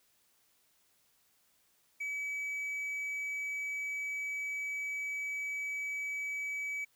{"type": "tone", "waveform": "triangle", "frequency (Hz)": 2285, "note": "D7", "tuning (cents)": -48, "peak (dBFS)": -33, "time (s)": [2, 6.85], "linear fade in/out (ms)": 10, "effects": ["white hiss -71 dBFS RMS until 6.95 s"]}